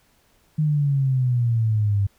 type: exponential sweep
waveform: sine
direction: down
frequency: 155.56 to 98 Hz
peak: -17 dBFS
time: 0.58-2.07 s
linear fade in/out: 10 ms
effects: pink hiss -61 dBFS RMS until 2.18 s